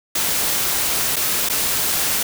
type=noise with dropouts; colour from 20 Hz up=white; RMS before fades=-20 dBFS; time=0.15-2.23 s; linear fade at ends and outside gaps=5 ms; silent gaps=1.16-1.164 / 1.489-1.497 s; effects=none